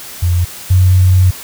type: tone pair in turn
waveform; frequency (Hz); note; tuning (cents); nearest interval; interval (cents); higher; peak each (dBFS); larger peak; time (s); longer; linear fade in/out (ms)
sine; 87.31 / 92.23; F2 / F#2; 0 / -5; minor second; 95; second; -9 / -5; second; 0.22-0.45 / 0.7-1.31; second; 10
effects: white hiss -30 dBFS RMS until 1.43 s